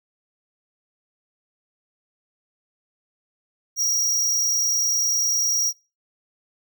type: tone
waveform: square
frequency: 5690 Hz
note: F8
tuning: 31 cents sharp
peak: -20 dBFS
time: 3.76-5.73 s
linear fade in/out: 50 ms
effects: noise-tail reverb RT60 0.3 s tail -23 dB re dry